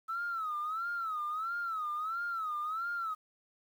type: tone with vibrato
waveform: sine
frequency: 1300 Hz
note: E6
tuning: 24 cents flat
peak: -32 dBFS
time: 0.08-3.15 s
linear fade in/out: 20 ms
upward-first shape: sine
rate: 1.5 Hz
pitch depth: 140 cents each way
effects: tanh soft clip ceiling -29 dBFS + 10-bit